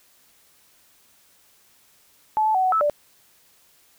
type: tone with pitch steps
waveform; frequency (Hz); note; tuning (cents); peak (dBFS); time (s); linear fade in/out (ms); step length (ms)
sine; 864 / 870 / 751 / 745 / 1308 / 588; A5 / A5 / F#5 / F#5 / E6 / D5; -32 / -20 / +26 / +12 / -14 / +2; -17; 2.37-2.898; 0; 88
effects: white hiss -58 dBFS RMS until 3.98 s